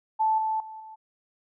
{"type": "tone with level steps", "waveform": "sine", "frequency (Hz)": 876, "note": "A5", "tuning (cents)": -8, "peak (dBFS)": [-20, -24, -38, -41], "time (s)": [0.19, 0.96], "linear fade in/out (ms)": 20, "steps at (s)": [0.38, 0.6, 0.8], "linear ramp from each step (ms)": 2, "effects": []}